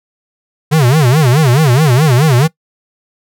square tone with vibrato, 138.59 Hz, C#3, in tune, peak -7 dBFS, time 0.71-2.48 s, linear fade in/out 20 ms, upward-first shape sine, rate 4.7 Hz, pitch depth 260 cents each way, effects noise-tail reverb RT60 0.1 s tail -22 dB re dry

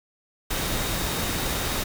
sine tone in noise, 3729 Hz, A#7, in tune, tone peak -38 dBFS, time 0.5-1.84 s, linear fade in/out 10 ms, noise pink, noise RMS -27 dBFS, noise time 0.5-1.84 s, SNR -14 dB, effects none

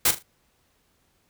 white noise with echo, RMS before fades -19 dBFS, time 0.05-0.11 s, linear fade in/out 5 ms, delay 39 ms, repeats 3, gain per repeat -11 dB, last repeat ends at 0.227 s, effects pink hiss -67 dBFS RMS until 1.29 s

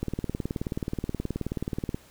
click train, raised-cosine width 3 ms, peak -16 dBFS, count 37, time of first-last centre 0.03-1.945 s, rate 18.8 Hz, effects pink hiss -55 dBFS RMS until 2.1 s

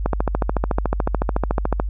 click train, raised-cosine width 1 ms, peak -5 dBFS, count 25, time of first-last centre 0.06-1.799 s, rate 13.8 Hz, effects added 50 Hz sine -21 dBFS peak until 1.89 s

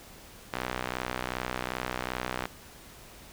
sawtooth tone with band-pass filter, 62.6 Hz, B1, 24 cents sharp, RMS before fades -35 dBFS, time 0.53-2.46 s, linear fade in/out 5 ms, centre 1600 Hz, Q 0.65, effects pink hiss -50 dBFS RMS until 3.32 s

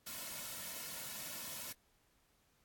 white noise with comb filter, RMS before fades -45 dBFS, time 0.06-1.73 s, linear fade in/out 10 ms, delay 2.5 ms, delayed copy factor -0.65, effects pink hiss -74 dBFS RMS until 2.64 s + AAC 64 kbps

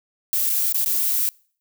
violet noise with dropouts, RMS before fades -21 dBFS, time 0.33-1.29 s, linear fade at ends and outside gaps 0 ms, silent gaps 0.495-0.5 / 0.724-0.745 / 0.845-0.86 s, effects noise-tail reverb RT60 0.5 s tail -26 dB re dry

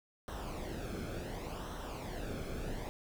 brown noise with flanger, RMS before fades -41 dBFS, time 0.28-2.89 s, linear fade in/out 0 ms, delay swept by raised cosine 0.42 to 1.07 ms, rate 0.69 Hz, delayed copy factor -0.65, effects none

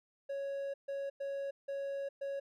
triangle tone bursts at uneven times, 554.4 Hz, C#5, in tune, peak -34 dBFS, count 5, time 0.29-0.74 / 0.88-1.1 / 1.2-1.51 / 1.68-2.09 / 2.21-2.4 s, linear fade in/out 10 ms, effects none

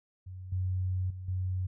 sine tone with level steps, 92.5 Hz, F#2, in tune, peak -40 / -28 / -38 / -29 dBFS, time 0.26-1.67 s, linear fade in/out 10 ms, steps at 0.52 / 1.1 / 1.28 s, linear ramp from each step 5 ms, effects none

